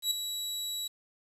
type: tone with ADSR envelope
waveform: sawtooth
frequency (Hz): 3900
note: B7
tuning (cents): -23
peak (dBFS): -21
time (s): 0.02-0.88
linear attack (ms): 90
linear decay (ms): 6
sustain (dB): -9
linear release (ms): 11
effects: resampled to 32000 Hz + 9-bit